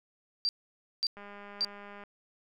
sine tone bursts, 4699 Hz, D8, in tune, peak -26 dBFS, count 3, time 0.45-1.647 s, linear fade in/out 0 ms, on 39 ms, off 540 ms
click train, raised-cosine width 0.5 ms, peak -33 dBFS, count 177, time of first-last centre 1.17-2.037 s, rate 203 Hz
effects none

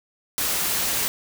white noise, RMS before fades -24 dBFS, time 0.38-1.08 s, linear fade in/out 0 ms, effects none

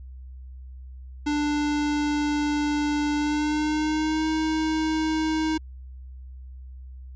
square tone with pitch glide, 295.3 to 314.7 Hz, D4 to D#4, +10 to +20 cents, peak -23 dBFS, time 1.26-5.58 s, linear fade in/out 10 ms, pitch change +110 cents, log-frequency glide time 3.16-4.27 s, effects added 64 Hz sine -38 dBFS peak until 7.15 s + resampled to 16000 Hz

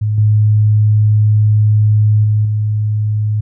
sine tone with level steps, 106.4 Hz, G#2, 42 cents sharp, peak -12 / -7 / -9 / -12 dBFS, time 0.01-3.41 s, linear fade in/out 10 ms, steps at 0.18 / 2.24 / 2.45 s, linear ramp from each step 2 ms, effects none

